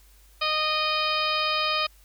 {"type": "harmonic tone with a mistuned harmonic", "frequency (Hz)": 617, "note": "D#5", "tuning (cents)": -15, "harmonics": [1, 2, 3, 4, 5, 6, 7, 8], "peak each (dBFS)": [-32, -27, -38, -29, -31, -33, -35, -32], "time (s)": [0.41, 1.87], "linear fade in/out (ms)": 10, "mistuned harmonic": 6, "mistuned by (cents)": 35, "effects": ["added 50 Hz sine -53 dBFS peak until 2.04 s", "white hiss -59 dBFS RMS until 2.04 s"]}